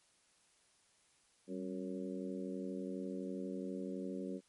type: harmonic tone with a mistuned harmonic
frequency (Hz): 92.1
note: F#2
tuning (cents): -7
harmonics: 2 / 3 / 4 / 5 / 6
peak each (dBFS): -43 / -44 / -46 / -48 / -50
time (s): 1.47-4.41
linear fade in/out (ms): 50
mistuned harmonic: 2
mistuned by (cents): +85
effects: white hiss -71 dBFS RMS until 4.48 s + MP3 48 kbps